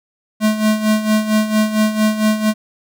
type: tone with tremolo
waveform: square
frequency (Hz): 215.3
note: A3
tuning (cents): -37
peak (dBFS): -11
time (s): 0.4-2.54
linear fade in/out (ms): 50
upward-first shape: sine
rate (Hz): 4.4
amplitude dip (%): 70
effects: none